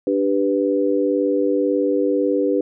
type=chord; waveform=sine; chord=G major; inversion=second; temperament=equal; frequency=293.7 / 392 / 493.9 Hz; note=D4 / G4 / B4; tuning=0 / 0 / 0 cents; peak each=-20 / -21 / -20 dBFS; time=0.07-2.61 s; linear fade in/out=2 ms; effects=none